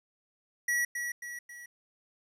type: tone with echo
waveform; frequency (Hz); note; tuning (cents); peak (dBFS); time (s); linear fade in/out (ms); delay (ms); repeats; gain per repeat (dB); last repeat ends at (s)
square; 1929; B6; -41; -27; 0.68-0.85; 5; 270; 3; -6; 1.66
effects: resampled to 32000 Hz + 11-bit